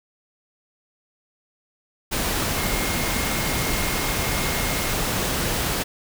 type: tone in noise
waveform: sine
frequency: 2141 Hz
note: C7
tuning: 39 cents sharp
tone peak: -33 dBFS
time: 2.56-4.94 s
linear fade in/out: 20 ms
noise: pink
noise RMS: -24 dBFS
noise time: 2.11-5.84 s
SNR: -12 dB
effects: none